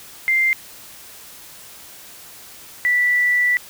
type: tone pair in turn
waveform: sine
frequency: 2093 / 1966.2 Hz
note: C7 / B6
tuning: 0 / -8 cents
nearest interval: minor second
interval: 108 cents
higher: first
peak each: -14 dBFS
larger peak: neither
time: 0.28-0.53 / 2.85-3.57 s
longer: second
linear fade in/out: 0 ms
effects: white hiss -41 dBFS RMS until 3.69 s

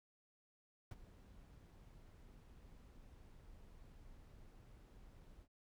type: noise with ADSR envelope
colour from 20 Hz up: brown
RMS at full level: -45 dBFS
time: 0.91-5.48 s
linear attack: 4 ms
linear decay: 30 ms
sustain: -15 dB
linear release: 62 ms
effects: none

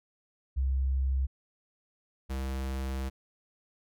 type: tone pair in turn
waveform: sine / square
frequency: 66.3 / 66.3 Hz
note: C2 / C2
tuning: +23 / +23 cents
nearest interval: unison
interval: 0 cents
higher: neither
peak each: -25 / -32 dBFS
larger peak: first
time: 0.56-1.27 / 2.29-3.1 s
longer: second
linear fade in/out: 20 ms
effects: none

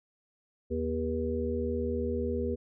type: harmonic tone with a mistuned harmonic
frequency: 80 Hz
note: D#2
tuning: 49 cents sharp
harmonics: 1 / 3 / 5 / 6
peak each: -34 / -34 / -34 / -34 dBFS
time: 0.7-2.56 s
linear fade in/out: 20 ms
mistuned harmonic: 1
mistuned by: -38 cents
effects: none

